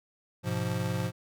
square chord, F diminished, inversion first, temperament just, 104.77 / 125.72 / 174.61 Hz, Ab2 / Cb3 / F3, +16 / +31 / 0 cents, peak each -34 dBFS, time 0.43-1.12 s, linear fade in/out 50 ms, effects none

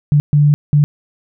sine tone bursts at uneven times, 146.8 Hz, D3, in tune, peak -7 dBFS, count 3, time 0.12-0.2 / 0.33-0.54 / 0.73-0.84 s, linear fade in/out 0 ms, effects none

